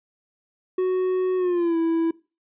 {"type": "tone with pitch glide", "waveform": "triangle", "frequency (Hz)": [370, 329.6], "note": ["F#4", "E4"], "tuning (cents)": [0, 0], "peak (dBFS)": -17, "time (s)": [0.78, 2.11], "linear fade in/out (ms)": 5, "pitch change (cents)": -200, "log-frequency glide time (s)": [1.37, 1.77], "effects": ["noise-tail reverb RT60 0.3 s tail -21 dB re dry", "resampled to 8000 Hz"]}